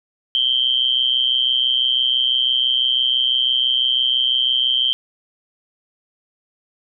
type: tone with amplitude modulation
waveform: sine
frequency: 3136 Hz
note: G7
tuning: in tune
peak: -11 dBFS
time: 0.35-4.93 s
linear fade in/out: 0 ms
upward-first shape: sine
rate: 126 Hz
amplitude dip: 85%
effects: none